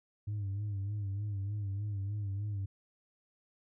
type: tone with vibrato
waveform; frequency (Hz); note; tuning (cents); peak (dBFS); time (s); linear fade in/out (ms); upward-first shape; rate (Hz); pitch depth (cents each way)
sine; 101.2; G#2; -44; -31; 0.27-2.66; 10; sine; 3.3; 68
effects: tanh soft clip ceiling -32 dBFS